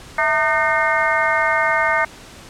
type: harmonic tone with a mistuned harmonic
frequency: 304.9 Hz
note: D#4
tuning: 35 cents flat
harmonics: 2 / 3 / 4 / 5 / 6 / 7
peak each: -22 / -22 / -22 / -22 / -22 / -22 dBFS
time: 0.18-2.05 s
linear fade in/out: 5 ms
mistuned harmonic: 2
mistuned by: +120 cents
effects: pink hiss -40 dBFS RMS until 2.49 s + low-pass 9000 Hz 12 dB/octave